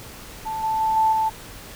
sine tone with level steps, 880 Hz, A5, in tune, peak -25 / -20 / -18 / -15 / -18 dBFS, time 0.45-1.3 s, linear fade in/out 20 ms, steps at 0.63 / 0.8 / 0.96 / 1.12 s, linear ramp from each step 10 ms, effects pink hiss -40 dBFS RMS until 1.75 s

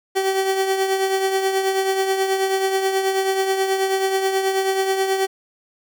30% pulse tone with tremolo, 384.5 Hz, G4, 33 cents flat, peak -13 dBFS, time 0.15-5.27 s, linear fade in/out 20 ms, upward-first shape triangle, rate 9.3 Hz, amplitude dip 55%, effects none

